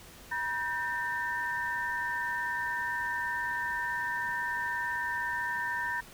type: tone cluster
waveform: sine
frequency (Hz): 963 / 1560 / 1809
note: B5 / G6 / A6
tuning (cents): -44 / -9 / +48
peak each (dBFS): -35 / -36 / -33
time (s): 0.31-6.01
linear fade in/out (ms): 10
effects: pink hiss -51 dBFS RMS until 6.13 s